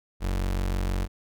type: tone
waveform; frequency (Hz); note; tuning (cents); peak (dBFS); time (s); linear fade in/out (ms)
35% pulse; 46.23; F#1; -1; -23; 0.2-1.08; 50
effects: none